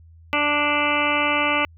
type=harmonic tone; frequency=293.7 Hz; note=D4; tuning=in tune; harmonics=1 / 2 / 3 / 4 / 5 / 7 / 8 / 9 / 10; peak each=-28 / -27 / -27 / -25 / -29 / -26 / -26 / -26 / -30 dBFS; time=0.33-1.65 s; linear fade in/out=0 ms; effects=added 82 Hz sine -45 dBFS peak until 1.77 s